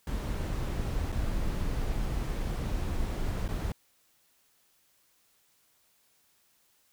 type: noise with dropouts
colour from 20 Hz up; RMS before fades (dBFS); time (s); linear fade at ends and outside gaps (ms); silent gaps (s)
brown; -31; 0.07-3.72; 2; 1.12-1.124 / 3.48-3.488
effects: white hiss -68 dBFS RMS until 6.92 s